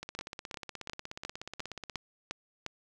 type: two click trains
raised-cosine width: 0.2 ms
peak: -19 / -23 dBFS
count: 8 / 33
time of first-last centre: 0.19-2.663 / 0.03-1.958 s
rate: 2.83 / 16.6 Hz
effects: none